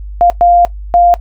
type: tone bursts at uneven times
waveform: sine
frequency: 698.5 Hz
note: F5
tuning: in tune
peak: -4 dBFS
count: 3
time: 0.21-0.3 / 0.41-0.65 / 0.94-1.14 s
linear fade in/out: 0 ms
effects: noise-tail reverb RT60 0.1 s tail -17 dB re dry + added 50 Hz sine -22 dBFS peak until 1.2 s